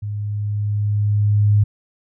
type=tone with level ramp; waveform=sine; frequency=103.83 Hz; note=G#2; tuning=in tune; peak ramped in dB=-23 to -10 dBFS; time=0.02-1.64 s; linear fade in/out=10 ms; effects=none